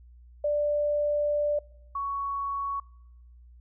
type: tone pair in turn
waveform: sine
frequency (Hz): 589 / 1115.4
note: D5 / C#6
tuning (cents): +5 / +10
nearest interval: major seventh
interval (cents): 1105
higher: second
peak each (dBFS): -23 / -28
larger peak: first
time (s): 0.44-1.59 / 1.95-2.8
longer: first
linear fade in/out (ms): 5
effects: noise-tail reverb RT60 1.0 s tail -26 dB re dry + added 60 Hz sine -49 dBFS peak until 3.6 s